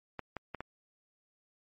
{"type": "clicks", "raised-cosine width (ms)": 0.5, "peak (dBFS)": -23, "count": 4, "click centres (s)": [0.193, 0.367, 0.547, 0.606], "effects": ["MP3 32 kbps"]}